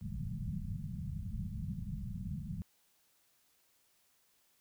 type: low-pass noise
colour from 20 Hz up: white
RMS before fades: -40 dBFS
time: 0.01-2.62 s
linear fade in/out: 0 ms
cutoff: 210 Hz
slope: 96 dB/octave
effects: white hiss -72 dBFS RMS until 4.6 s